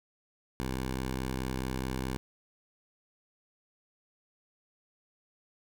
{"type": "tone", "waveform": "10% pulse", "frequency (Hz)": 64.7, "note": "C2", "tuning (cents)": -19, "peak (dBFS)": -24, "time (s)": [0.6, 2.17], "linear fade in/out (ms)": 0, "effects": []}